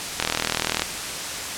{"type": "click train", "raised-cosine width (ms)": 0.2, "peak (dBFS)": -3, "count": 26, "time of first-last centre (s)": [0.2, 0.82], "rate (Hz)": 40.3, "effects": ["white hiss -29 dBFS RMS until 1.57 s", "low-pass 9000 Hz 12 dB/octave"]}